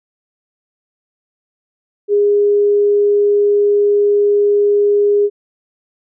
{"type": "tone", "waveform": "sine", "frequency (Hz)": 410, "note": "G#4", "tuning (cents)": -22, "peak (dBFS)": -9, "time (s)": [2.08, 5.3], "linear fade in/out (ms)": 50, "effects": []}